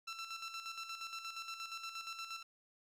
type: tone with tremolo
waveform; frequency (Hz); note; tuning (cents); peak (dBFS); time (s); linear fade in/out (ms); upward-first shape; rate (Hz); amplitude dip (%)
15% pulse; 1340; E6; +28; -35; 0.07-2.43; 10; square; 8.5; 55
effects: low-pass 9000 Hz 12 dB/octave + 12-bit